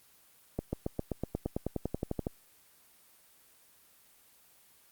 accelerating click train, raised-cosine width 2 ms, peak -18 dBFS, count 17, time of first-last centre 0.59-2.269 s, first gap 140 ms, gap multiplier 0.96, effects white hiss -62 dBFS RMS until 4.91 s + Opus 24 kbps

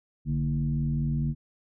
sine tone with frequency modulation, 147.4 Hz, D3, 7 cents sharp, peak -24 dBFS, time 0.25-1.35 s, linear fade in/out 50 ms, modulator 84.6 Hz, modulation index 0.87, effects none

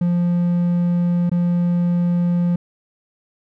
triangle tone with dropouts, 174.61 Hz, F3, in tune, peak -13 dBFS, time 0.01-2.56 s, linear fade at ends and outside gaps 5 ms, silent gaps 1.296-1.315 s, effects none

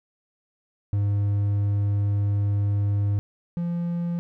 triangle tone pair in turn, 101.6 / 172.11 Hz, G#2 / F3, -38 / -25 cents, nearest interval major sixth, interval 913 cents, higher second, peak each -18 / -22 dBFS, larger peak first, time 0.93-3.19 / 3.57-4.19 s, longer first, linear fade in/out 0 ms, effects none

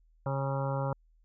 harmonic tone, 136.7 Hz, C#3, 24 cents flat, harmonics 1 / 2 / 3 / 4 / 6 / 7 / 8 / 9 / 10, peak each -31 / -43 / -44 / -35 / -40 / -40 / -46 / -45 / -45 dBFS, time 0.26-0.93 s, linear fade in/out 2 ms, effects added 40 Hz sine -61 dBFS peak until 1.24 s

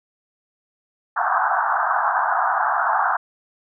pink band-pass noise, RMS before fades -20 dBFS, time 1.16-3.17 s, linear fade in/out 10 ms, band 690 to 1600 Hz, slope 96 dB/octave, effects none

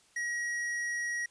sine tone with hard clipping, 1903 Hz, A#6, 35 cents sharp, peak -33 dBFS, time 0.16-1.26 s, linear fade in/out 5 ms, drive 9 dB, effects white hiss -64 dBFS RMS until 1.3 s + resampled to 22050 Hz

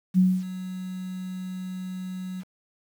sine tone with ADSR envelope, 185 Hz, F#3, in tune, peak -14 dBFS, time 0.14-2.44 s, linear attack 41 ms, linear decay 250 ms, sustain -17 dB, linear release 40 ms, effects 8-bit

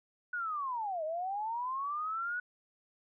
sine linear two-way sweep, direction down then up, 1480 to 609 to 1480 Hz, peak -33 dBFS, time 0.33-2.4 s, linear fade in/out 5 ms, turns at 1.04 s, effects none

